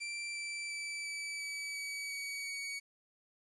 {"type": "tone with pitch steps", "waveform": "sawtooth", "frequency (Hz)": [2349, 2334, 2319, 2305, 2290, 2276, 2261, 2247], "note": ["D7", "D7", "D7", "D7", "D7", "C#7", "C#7", "C#7"], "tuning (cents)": [0, -11, -22, -33, -44, 45, 34, 23], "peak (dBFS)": -35, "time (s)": [0, 2.8], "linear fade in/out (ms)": 20, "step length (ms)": 350, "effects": ["resampled to 24000 Hz", "11-bit"]}